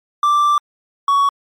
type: tone pair in turn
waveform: triangle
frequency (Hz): 1174.7 / 1120.7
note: D6 / C#6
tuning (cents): 0 / +19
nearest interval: minor second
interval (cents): 81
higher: first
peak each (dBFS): -9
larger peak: neither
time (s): 0.23-0.58 / 1.08-1.29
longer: first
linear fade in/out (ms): 2
effects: MP3 96 kbps